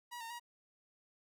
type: tone with pitch steps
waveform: sawtooth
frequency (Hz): 963 / 915 / 954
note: B5 / A#5 / A#5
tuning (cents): -44 / -32 / +40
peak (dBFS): -40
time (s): 0.11-0.398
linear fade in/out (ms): 20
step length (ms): 96
effects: none